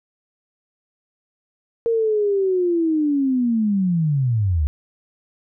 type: linear sweep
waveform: sine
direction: down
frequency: 466.2 to 68.9 Hz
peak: -16 dBFS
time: 1.86-4.67 s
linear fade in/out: 0 ms
effects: none